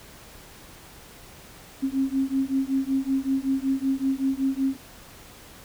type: beating tone pair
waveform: sine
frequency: 266 / 271.3 Hz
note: C4 / C#4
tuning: +29 / -37 cents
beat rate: 5.3 Hz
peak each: -25 dBFS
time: 1.82-4.77 s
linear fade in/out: 20 ms
effects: pink hiss -47 dBFS RMS until 5.64 s